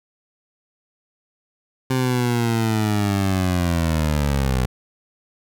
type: linear sweep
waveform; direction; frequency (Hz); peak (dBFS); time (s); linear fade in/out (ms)
20% pulse; down; 130.81 to 61.74; -13; 1.9-4.66; 5
effects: none